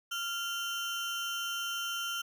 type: tone pair together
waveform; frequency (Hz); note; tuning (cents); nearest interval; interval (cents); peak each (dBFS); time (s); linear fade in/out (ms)
35% pulse; 1387 / 3086; F6 / G7; -12 / -28; octave + major second; 1384; -34 / -35; 0.11-2.22; 10
effects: none